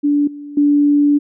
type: tone with level steps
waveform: sine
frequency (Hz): 290.1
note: D4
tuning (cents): -21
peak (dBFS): -11 / -28 / -9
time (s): 0.03-1.19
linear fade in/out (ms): 20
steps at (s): 0.27 / 0.57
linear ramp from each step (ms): 5
effects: none